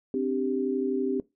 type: chord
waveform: sine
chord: C suspended second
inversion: none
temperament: equal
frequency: 261.6 / 293.7 / 392 Hz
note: C4 / D4 / G4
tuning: 0 / 0 / 0 cents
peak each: -28 / -32 / -28 dBFS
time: 0.14-1.2 s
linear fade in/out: 2 ms
effects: noise-tail reverb RT60 0.2 s tail -20 dB re dry